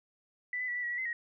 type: tone with pitch steps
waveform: sine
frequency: 1982 / 2007 / 1947 / 1970 / 1917 / 1941 / 2053 / 1888 Hz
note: B6 / B6 / B6 / B6 / A#6 / B6 / C7 / A#6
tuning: +6 / +27 / -25 / -5 / +48 / -31 / -33 / +22 cents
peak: -32 dBFS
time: 0.53-1.13 s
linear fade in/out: 2 ms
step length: 75 ms
effects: none